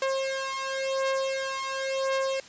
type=beating tone pair; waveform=sawtooth; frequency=535 / 535.94 Hz; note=C5 / C5; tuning=+38 / +41 cents; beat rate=0.94 Hz; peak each=-26 dBFS; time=0.02-2.4 s; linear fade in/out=2 ms; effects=white hiss -48 dBFS RMS until 2.48 s + resampled to 16000 Hz